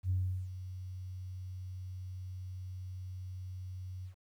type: tone with ADSR envelope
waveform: sine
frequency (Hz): 92.5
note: F#2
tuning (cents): 0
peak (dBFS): -27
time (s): 0.03-4.15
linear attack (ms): 68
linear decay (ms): 380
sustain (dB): -13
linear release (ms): 99
effects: tanh soft clip ceiling -23 dBFS + 11-bit